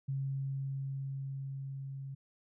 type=tone with level ramp; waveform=sine; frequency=136.2 Hz; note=C#3; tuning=30 cents flat; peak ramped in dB=-32 to -40 dBFS; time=0.08-2.15 s; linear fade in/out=10 ms; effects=none